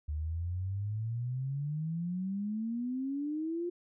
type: exponential sweep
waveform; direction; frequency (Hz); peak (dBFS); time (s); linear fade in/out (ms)
sine; up; 73.42 to 355.1; -32; 0.08-3.7; 10
effects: none